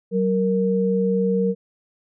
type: tone pair together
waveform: sine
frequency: 189.2 / 465.1 Hz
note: F#3 / A#4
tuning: +39 / -4 cents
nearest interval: octave + major third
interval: 1557 cents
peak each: -20 / -20 dBFS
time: 0.11-1.55 s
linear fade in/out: 50 ms
effects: none